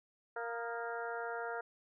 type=harmonic tone with a mistuned harmonic; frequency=233.1 Hz; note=A#3; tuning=in tune; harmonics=2 / 3 / 4 / 5 / 6 / 7 / 8; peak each=-42 / -43 / -46 / -53 / -43 / -49 / -55 dBFS; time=0.36-1.61 s; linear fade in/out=5 ms; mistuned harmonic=5; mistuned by=+100 cents; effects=none